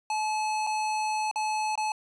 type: tone with dropouts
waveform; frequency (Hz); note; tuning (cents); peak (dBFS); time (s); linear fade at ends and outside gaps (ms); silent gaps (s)
square; 860; A5; -40; -27; 0.1-1.92; 2; 0.667-0.671 / 1.313-1.358 / 1.755-1.776
effects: resampled to 22050 Hz